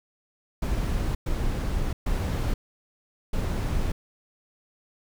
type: noise bursts at uneven times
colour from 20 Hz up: brown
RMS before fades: -26 dBFS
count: 4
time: 0.62-1.15 / 1.26-1.93 / 2.06-2.54 / 3.33-3.92 s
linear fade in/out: 5 ms
effects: none

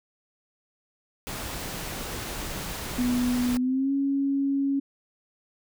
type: noise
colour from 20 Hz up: pink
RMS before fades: -34 dBFS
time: 1.27-3.57 s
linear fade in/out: 0 ms
type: tone with pitch glide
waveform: sine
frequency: 246.3 to 276.5 Hz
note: B3 to C#4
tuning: -5 to -4 cents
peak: -22 dBFS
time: 2.98-4.8 s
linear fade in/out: 10 ms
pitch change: +201 cents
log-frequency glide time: 3.54-3.92 s
effects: none

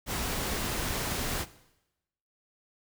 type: noise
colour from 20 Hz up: pink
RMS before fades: -32 dBFS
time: 0.06-1.46 s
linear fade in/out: 50 ms
effects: noise-tail reverb RT60 0.9 s tail -17 dB re dry

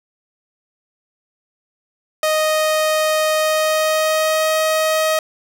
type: tone with pitch glide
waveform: sawtooth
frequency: 622.3 to 629.9 Hz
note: D#5 to D#5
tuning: 0 to +21 cents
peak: -11 dBFS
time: 2.23-5.19 s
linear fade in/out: 2 ms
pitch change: +21 cents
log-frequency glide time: 3.37-4.54 s
effects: none

